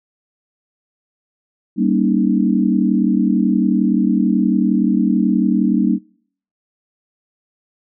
sine chord, Eb dominant seventh, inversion first, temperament just, 194.45 / 233.3 / 280 / 311.1 Hz, G3 / Bb3 / Db4 / Eb4, -14 / +2 / +18 / 0 cents, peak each -17 / -17 / -20 / -20 dBFS, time 1.76-5.99 s, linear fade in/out 50 ms, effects noise-tail reverb RT60 0.6 s tail -26 dB re dry

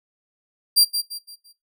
sawtooth tone with echo, 4739 Hz, D8, 15 cents sharp, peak -9 dBFS, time 0.76-0.85 s, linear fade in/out 20 ms, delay 170 ms, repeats 4, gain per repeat -9 dB, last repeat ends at 1.53 s, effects noise-tail reverb RT60 0.2 s tail -21 dB re dry

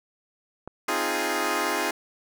click, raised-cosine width 1 ms, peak -23 dBFS, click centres 0.676 s
10% pulse chord, F minor seventh, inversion second, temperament equal, 261.6 / 311.1 / 349.2 / 415.3 Hz, C4 / Eb4 / F4 / Ab4, 0 / 0 / 0 / 0 cents, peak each -25 / -22 / -21 / -20 dBFS, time 0.88-1.91 s, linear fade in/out 5 ms
effects none

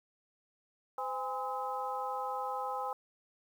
harmonic tone with a mistuned harmonic, 256.3 Hz, C4, 36 cents flat, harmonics 2 / 3 / 4 / 5, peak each -41 / -37 / -40 / -41 dBFS, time 0.98-2.93 s, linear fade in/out 2 ms, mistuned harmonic 3, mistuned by +100 cents, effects 10-bit

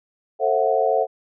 sine chord, F# half-diminished seventh, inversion first, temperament just, 444 / 532.8 / 666 / 740 Hz, A4 / C5 / E5 / F#5, +16 / +31 / +18 / 0 cents, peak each -22 dBFS, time 0.39-1.07 s, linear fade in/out 50 ms, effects none

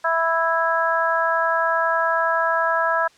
harmonic tone, 329.6 Hz, E4, in tune, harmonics 2 / 3 / 4 / 5, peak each -23 / -23 / -23 / -23 dBFS, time 0.04-3.08 s, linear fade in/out 10 ms, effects white hiss -54 dBFS RMS until 3.17 s + low-pass 6000 Hz 12 dB/octave

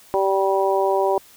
harmonic tone, 194 Hz, G3, 18 cents flat, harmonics 2 / 3 / 4 / 5, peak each -20 / -22 / -23 / -24 dBFS, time 0.14-1.18 s, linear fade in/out 0 ms, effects white hiss -49 dBFS RMS until 1.36 s

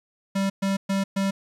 square tone bursts, 195.3 Hz, G3, 6 cents flat, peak -22 dBFS, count 4, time 0.35-1.31 s, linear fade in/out 10 ms, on 150 ms, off 120 ms, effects low-pass 10000 Hz 12 dB/octave + 9-bit

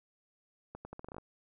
accelerating click train, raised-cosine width 1 ms, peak -30 dBFS, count 10, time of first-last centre 0.75-1.183 s, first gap 100 ms, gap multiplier 0.8, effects none

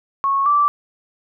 sine tone pair in turn, 1100 / 1165.4 Hz, C#6 / D6, -14 / -14 cents, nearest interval minor second, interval 100 cents, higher second, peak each -15 / -12 dBFS, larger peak second, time 0.24-0.46 / 0.46-0.68 s, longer neither, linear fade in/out 0 ms, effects none

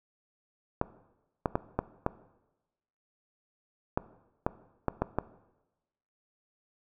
clicks, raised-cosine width 1 ms, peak -12 dBFS, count 10, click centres 0.814 / 1.458 / 1.555 / 1.79 / 2.064 / 3.975 / 4.465 / 4.883 / 5.02 / 5.186 s, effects noise-tail reverb RT60 1.0 s tail -17 dB re dry

